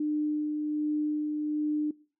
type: tone with tremolo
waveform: sine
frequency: 301 Hz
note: D4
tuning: 43 cents sharp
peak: -25 dBFS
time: 0-1.91 s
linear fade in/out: 5 ms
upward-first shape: sine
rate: 1.3 Hz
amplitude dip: 30%
effects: noise-tail reverb RT60 0.4 s tail -22 dB re dry